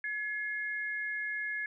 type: tone pair together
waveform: sine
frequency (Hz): 1698.1 / 2141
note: G#6 / C7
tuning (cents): +38 / +39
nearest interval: major third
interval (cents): 401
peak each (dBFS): -34 / -38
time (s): 0.04-1.66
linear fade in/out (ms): 2
effects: none